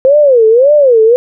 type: tone with vibrato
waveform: sine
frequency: 512 Hz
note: C5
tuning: 38 cents flat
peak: -3 dBFS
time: 0.05-1.16 s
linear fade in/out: 0 ms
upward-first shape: sine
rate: 1.8 Hz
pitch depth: 270 cents each way
effects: none